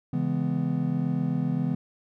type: chord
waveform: triangle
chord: C# minor seventh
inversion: none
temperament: just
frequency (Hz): 138.59 / 166.31 / 207.9 / 249.5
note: C#3 / E3 / G#3 / B3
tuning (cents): 0 / +16 / +2 / +18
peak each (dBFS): -28 / -26 / -31 / -27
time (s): 0.13-1.75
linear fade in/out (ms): 5
effects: none